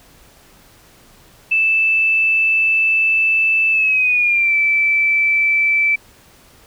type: tone with pitch glide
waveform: sine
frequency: 2637 to 2322 Hz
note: E7 to D7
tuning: 0 to -20 cents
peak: -12 dBFS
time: 1.51-5.96 s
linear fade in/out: 10 ms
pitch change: -220 cents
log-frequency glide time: 3.71-4.55 s
effects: pink hiss -48 dBFS RMS until 6.66 s